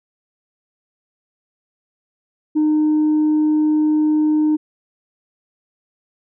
sine tone, 305.9 Hz, D#4, 29 cents flat, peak -11 dBFS, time 2.55-4.57 s, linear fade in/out 20 ms, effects tanh soft clip ceiling -11 dBFS

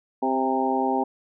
harmonic tone with a mistuned harmonic, 131.3 Hz, C3, 6 cents sharp, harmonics 2 / 3 / 4 / 5 / 6 / 7, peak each -26 / -28 / -32 / -32 / -25 / -29 dBFS, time 0.22-1.04 s, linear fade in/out 10 ms, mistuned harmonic 6, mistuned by +23 cents, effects none

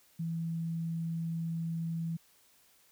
sine tone, 165.2 Hz, E3, 4 cents sharp, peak -32 dBFS, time 0.19-2.17 s, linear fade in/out 10 ms, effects white hiss -65 dBFS RMS until 2.91 s

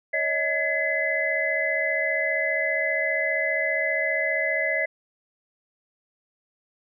sine tone cluster, 561 / 636 / 1693 / 2031 Hz, C#5 / D#5 / G#6 / B6, +21 / +38 / +33 / +48 cents, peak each -31 / -28 / -31 / -24 dBFS, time 0.13-4.86 s, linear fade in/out 10 ms, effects none

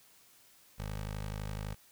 15% pulse tone with notch filter, 51.91 Hz, G#1, in tune, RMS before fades -39 dBFS, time 0.78-1.75 s, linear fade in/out 20 ms, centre 300 Hz, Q 1.2, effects white hiss -62 dBFS RMS until 1.91 s

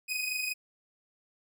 sawtooth tone pair together, 2498 / 2523 Hz, D#7 / D#7, +6 / +23 cents, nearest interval unison, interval 17 cents, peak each -29 / -33 dBFS, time 0.08-0.54 s, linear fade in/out 20 ms, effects none

